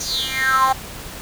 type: tone with high-pass filter sweep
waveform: 10% pulse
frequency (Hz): 264.5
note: C4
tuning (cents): +19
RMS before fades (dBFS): -19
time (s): 0-0.73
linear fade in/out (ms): 10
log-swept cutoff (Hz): 6000 to 800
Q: 8.4
effects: pink hiss -34 dBFS RMS until 1.21 s